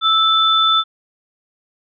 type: tone pair together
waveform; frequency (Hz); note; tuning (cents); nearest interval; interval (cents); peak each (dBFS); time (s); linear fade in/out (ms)
sine; 1318.5 / 3520; E6 / A7; 0 / 0; octave + perfect fourth; 1700; -14; 0.01-0.84; 50
effects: none